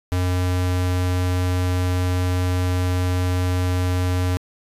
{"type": "tone", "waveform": "square", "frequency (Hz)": 90.5, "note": "F#2", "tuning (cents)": -38, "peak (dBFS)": -19, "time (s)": [0.12, 4.37], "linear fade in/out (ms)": 0, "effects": ["resampled to 32000 Hz"]}